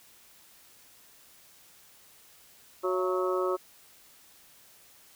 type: harmonic tone with a mistuned harmonic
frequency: 184.2 Hz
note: F#3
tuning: 7 cents flat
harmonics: 2 / 3 / 4 / 5 / 6 / 7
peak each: -28 / -32 / -42 / -41 / -35 / -35 dBFS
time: 2.83-3.57 s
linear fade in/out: 20 ms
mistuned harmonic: 4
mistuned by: -140 cents
effects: white hiss -57 dBFS RMS until 5.15 s